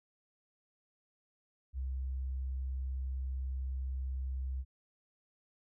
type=tone; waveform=sine; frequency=65.41 Hz; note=C2; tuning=in tune; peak=-34 dBFS; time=1.73-4.65 s; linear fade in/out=50 ms; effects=none